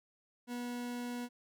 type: tone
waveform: 40% pulse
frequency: 243.1 Hz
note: B3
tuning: 27 cents flat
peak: -37 dBFS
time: 0.47-1.29 s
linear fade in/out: 50 ms
effects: none